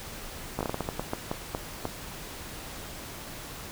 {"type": "slowing click train", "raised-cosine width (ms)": 1, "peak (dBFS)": -15, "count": 13, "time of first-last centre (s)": [0.59, 1.854], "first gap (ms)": 17, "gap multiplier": 1.3, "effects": ["pink hiss -41 dBFS RMS until 3.71 s"]}